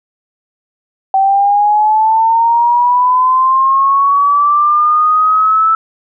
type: linear sweep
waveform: sine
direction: up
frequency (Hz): 768 to 1318.5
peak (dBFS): -7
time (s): 1.14-5.75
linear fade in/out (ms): 2
effects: none